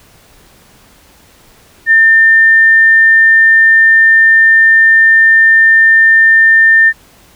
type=tone; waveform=sine; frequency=1800 Hz; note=A6; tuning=39 cents sharp; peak=-3 dBFS; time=1.86-6.93 s; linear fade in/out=50 ms; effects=pink hiss -44 dBFS RMS until 7.35 s